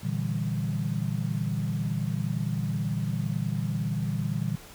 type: chord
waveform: sine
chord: E half-diminished seventh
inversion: second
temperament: equal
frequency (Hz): 116.54 / 146.83 / 164.81 / 196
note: Bb2 / D3 / E3 / G3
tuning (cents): 0 / 0 / 0 / 0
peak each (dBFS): -31 / -31 / -32 / -33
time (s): 0.03-4.56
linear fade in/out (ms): 10
effects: pink hiss -48 dBFS RMS until 4.74 s